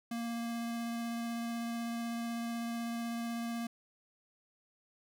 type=tone with vibrato; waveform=square; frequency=233.1 Hz; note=A#3; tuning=in tune; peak=-36 dBFS; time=0.11-3.67 s; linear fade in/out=5 ms; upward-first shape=triangle; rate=16 Hz; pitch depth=10 cents each way; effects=none